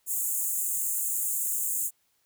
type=high-pass noise; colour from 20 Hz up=pink; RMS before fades=-29 dBFS; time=0.06-1.91 s; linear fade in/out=50 ms; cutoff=6800 Hz; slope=96 dB/octave; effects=white hiss -71 dBFS RMS until 2.25 s